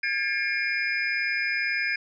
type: tone cluster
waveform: sine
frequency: 1622 / 1742 / 2150 / 2388 / 5030 Hz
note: G#6 / A6 / C7 / D7 / D#8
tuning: -41 / -18 / +47 / +28 / +18 cents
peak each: -29 / -33 / -30 / -29 / -36 dBFS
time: 0.03-1.96 s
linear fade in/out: 5 ms
effects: none